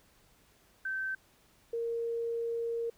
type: tone pair in turn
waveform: sine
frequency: 1547 / 464.2 Hz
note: G6 / A#4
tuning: -23 / -7 cents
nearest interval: octave + major sixth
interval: 2084 cents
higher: first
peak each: -32 / -31 dBFS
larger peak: second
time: 0.85-1.15 / 1.73-2.9 s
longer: second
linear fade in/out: 5 ms
effects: pink hiss -65 dBFS RMS until 2.97 s